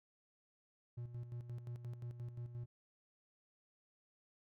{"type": "tone with tremolo", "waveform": "triangle", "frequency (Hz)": 120, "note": "B2", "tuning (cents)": -49, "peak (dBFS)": -40, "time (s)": [0.97, 2.66], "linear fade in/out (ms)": 10, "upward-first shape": "square", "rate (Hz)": 5.7, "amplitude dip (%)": 60, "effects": []}